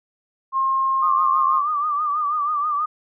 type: tone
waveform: sine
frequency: 1068 Hz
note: C6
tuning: 35 cents sharp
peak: -17 dBFS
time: 0.52-1.63 s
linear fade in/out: 50 ms
type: tone with vibrato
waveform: sine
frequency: 1192 Hz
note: D6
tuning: 25 cents sharp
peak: -19 dBFS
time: 1.02-2.86 s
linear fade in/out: 10 ms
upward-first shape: triangle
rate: 6.2 Hz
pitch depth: 88 cents each way
effects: none